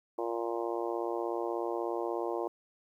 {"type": "harmonic tone", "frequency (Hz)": 116.54, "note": "A#2", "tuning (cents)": 0, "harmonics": [3, 4, 5, 6, 7, 8, 9], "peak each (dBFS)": [-35, -37, -39, -41, -42, -43, -44], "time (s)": [0.18, 2.48], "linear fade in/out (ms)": 5, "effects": ["11-bit"]}